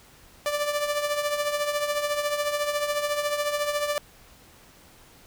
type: tone with tremolo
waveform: sawtooth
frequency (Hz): 587.3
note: D5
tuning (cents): 0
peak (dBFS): -18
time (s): 0.46-3.98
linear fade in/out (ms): 0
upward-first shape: triangle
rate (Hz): 14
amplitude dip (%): 65
effects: pink hiss -53 dBFS RMS until 5.26 s